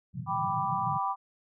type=band-pass noise; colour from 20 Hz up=pink; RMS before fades=-38 dBFS; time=0.13-0.99 s; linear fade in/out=20 ms; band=110 to 180 Hz; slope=48 dB/octave
type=chord; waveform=sine; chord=G major; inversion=none; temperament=equal; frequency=784 / 987.8 / 1174.7 Hz; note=G5 / B5 / D6; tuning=0 / 0 / 0 cents; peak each=-32 / -31 / -32 dBFS; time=0.26-1.16 s; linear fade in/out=50 ms
effects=none